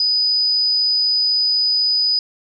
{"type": "tone", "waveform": "sine", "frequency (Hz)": 4978, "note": "D#8", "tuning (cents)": 0, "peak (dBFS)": -14, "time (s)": [0, 2.19], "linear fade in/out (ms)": 2, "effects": []}